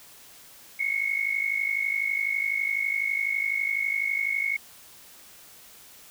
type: tone pair together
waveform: sine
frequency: 2165 / 2217 Hz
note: C#7 / C#7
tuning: -41 / 0 cents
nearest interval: unison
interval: 41 cents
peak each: -27 / -27 dBFS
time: 0.79-4.57 s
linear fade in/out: 10 ms
effects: white hiss -50 dBFS RMS until 6.1 s